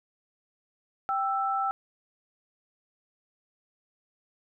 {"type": "tone pair together", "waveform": "sine", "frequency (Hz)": [784, 1325.6], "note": ["G5", "E6"], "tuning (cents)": [0, 9], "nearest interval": "major sixth", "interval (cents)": 909, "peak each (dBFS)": -28, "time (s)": [1.09, 1.71], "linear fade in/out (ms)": 0, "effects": []}